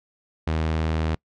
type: tone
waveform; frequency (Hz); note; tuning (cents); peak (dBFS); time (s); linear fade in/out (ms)
sawtooth; 79.4; D#2; +36; -18; 0.47-1.15; 5
effects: noise-tail reverb RT60 0.1 s tail -26 dB re dry + low-pass 4000 Hz 12 dB/octave